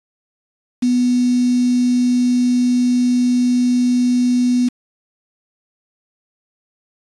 sine tone with quantisation, 246.9 Hz, B3, in tune, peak -12 dBFS, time 0.82-4.69 s, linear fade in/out 10 ms, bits 5, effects resampled to 24000 Hz

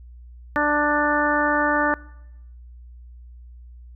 harmonic tone, 295.3 Hz, D4, 10 cents sharp, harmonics 1 / 2 / 3 / 4 / 5 / 6, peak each -25 / -25 / -25 / -25 / -25 / -25 dBFS, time 0.56-1.94 s, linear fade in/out 0 ms, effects noise-tail reverb RT60 0.9 s tail -22 dB re dry + added 60 Hz sine -40 dBFS peak until 3.95 s

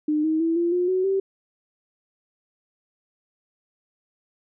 sine tone with pitch steps, 303 / 315.7 / 328.9 / 342.7 / 357 / 372 / 387.5 Hz, D#4 / D#4 / E4 / F4 / F4 / F#4 / G4, -46 / +25 / -4 / -33 / +38 / +9 / -20 cents, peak -19 dBFS, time 0.08-1.2 s, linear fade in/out 5 ms, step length 160 ms, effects none

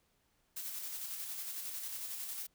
blue noise with tremolo, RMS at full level -41 dBFS, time 0.56-2.47 s, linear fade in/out 10 ms, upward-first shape square, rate 11 Hz, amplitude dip 30%, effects pink hiss -75 dBFS RMS until 2.54 s

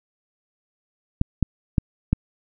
clicks, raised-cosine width 5 ms, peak -5 dBFS, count 4, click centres 1.214 / 1.427 / 1.782 / 2.13 s, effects none

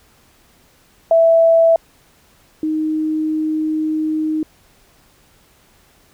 sine tone pair in turn, 660 / 311.5 Hz, E5 / D#4, +2 / +2 cents, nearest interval octave + minor second, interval 1300 cents, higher first, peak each -8 / -16 dBFS, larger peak first, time 1.11-1.76 / 2.63-4.43 s, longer second, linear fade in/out 2 ms, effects pink hiss -53 dBFS RMS until 6.13 s

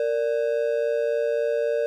triangle ring-modulated tone, 523.3 Hz, C5, in tune, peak -16 dBFS, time 0-1.86 s, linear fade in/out 0 ms, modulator 61.8 Hz, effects none

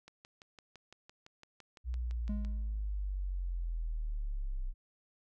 click train, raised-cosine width 0.2 ms, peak -35 dBFS, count 15, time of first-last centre 0.08-2.449 s, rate 5.91 Hz
sine linear sweep, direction down, 61.74 to 30.87 Hz, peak -33 dBFS, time 1.84-4.74 s, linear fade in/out 50 ms
triangle tone with exponential decay, 207.7 Hz, G#3, in tune, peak -32 dBFS, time 2.29-2.89 s, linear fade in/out 5 ms, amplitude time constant 130 ms
effects none

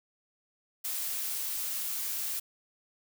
blue noise, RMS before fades -34 dBFS, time 0.84-2.4 s, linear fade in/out 10 ms, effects none

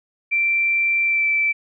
sine tone with pitch glide, 2350 to 2326 Hz, D7 to D7, +1 to -17 cents, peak -16 dBFS, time 0.31-1.53 s, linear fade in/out 20 ms, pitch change -18 cents, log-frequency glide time 1.04-1.27 s, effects none

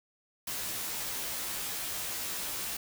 white noise with comb filter, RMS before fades -36 dBFS, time 0.47-2.77 s, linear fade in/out 5 ms, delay 14 ms, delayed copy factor -0.8, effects none

